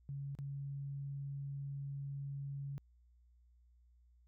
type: tone with dropouts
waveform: sine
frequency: 139.7 Hz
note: C#3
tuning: 14 cents sharp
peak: -40 dBFS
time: 0.09-2.78 s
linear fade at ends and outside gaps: 0 ms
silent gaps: 0.351-0.388 s
effects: added 60 Hz sine -64 dBFS peak until 4.27 s